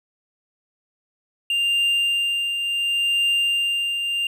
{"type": "tone with tremolo", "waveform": "triangle", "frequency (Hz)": 2794, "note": "F7", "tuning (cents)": 0, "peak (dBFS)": -15, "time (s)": [1.5, 4.27], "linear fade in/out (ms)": 2, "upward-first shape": "triangle", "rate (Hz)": 0.7, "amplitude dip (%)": 50, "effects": []}